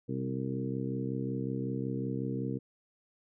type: harmonic tone with a mistuned harmonic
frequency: 65.41 Hz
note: C2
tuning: in tune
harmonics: 2 / 3 / 4 / 5 / 6 / 7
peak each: -36 / -38 / -37 / -41 / -44 / -41 dBFS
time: 0.08-2.59 s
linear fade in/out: 20 ms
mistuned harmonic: 2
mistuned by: -38 cents
effects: none